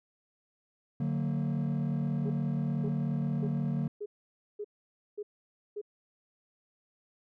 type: chord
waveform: triangle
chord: D augmented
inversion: none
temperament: just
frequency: 146.83 / 183.54 / 229.4 Hz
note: D3 / F#3 / A#3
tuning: 0 / -14 / -28 cents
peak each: -28 / -32 / -31 dBFS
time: 1-3.88 s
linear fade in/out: 5 ms
type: tone bursts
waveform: sine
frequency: 415.3 Hz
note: G#4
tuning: in tune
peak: -34 dBFS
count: 7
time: 2.25-5.815 s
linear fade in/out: 10 ms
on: 55 ms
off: 530 ms
effects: tanh soft clip ceiling -22 dBFS